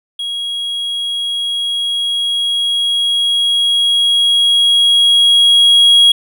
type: tone with level ramp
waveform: triangle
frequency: 3300 Hz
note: G#7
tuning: 12 cents flat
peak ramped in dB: -17 to -3 dBFS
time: 0.19-6.12 s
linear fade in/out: 5 ms
effects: none